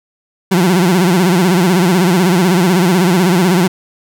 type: tone with vibrato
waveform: 30% pulse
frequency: 180 Hz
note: F#3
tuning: 47 cents flat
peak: -6 dBFS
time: 0.51-3.68 s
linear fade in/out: 10 ms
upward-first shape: sine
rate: 16 Hz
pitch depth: 130 cents each way
effects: none